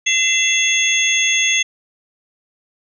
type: tone cluster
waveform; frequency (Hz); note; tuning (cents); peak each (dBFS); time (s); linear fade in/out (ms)
sine; 2045 / 2683 / 3394 / 6420; C7 / E7 / G#7 / G8; -40 / +30 / +37 / +40; -19; 0.06-1.63; 10
effects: none